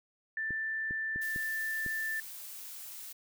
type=tone; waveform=sine; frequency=1771 Hz; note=A6; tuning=11 cents sharp; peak=-32 dBFS; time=0.37-2.2 s; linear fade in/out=2 ms
type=clicks; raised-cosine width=3 ms; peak=-30 dBFS; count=5; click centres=0.507 / 0.909 / 1.16 / 1.361 / 1.863 s
type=noise; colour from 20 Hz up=blue; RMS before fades=-45 dBFS; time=1.21-3.13 s; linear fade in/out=10 ms
effects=none